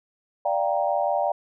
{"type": "chord", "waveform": "sine", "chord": "G minor seventh", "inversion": "second", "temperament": "equal with one note detuned", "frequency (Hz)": [587.3, 698.5, 784, 936.1], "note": ["D5", "F5", "G5", "Bb5"], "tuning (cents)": [0, 0, 0, 7], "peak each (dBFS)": [-25, -26, -26, -30], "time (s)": [0.45, 1.32], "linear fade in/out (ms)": 5, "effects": []}